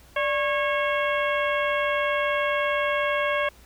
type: harmonic tone with a mistuned harmonic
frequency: 547 Hz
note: C#5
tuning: 23 cents flat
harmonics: 1 / 2 / 3 / 4 / 5 / 6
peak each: -25 / -28 / -29 / -30 / -34 / -37 dBFS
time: 0.16-3.49 s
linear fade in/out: 5 ms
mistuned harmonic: 1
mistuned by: +120 cents
effects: added 60 Hz sine -52 dBFS peak until 3.65 s + pink hiss -54 dBFS RMS until 3.65 s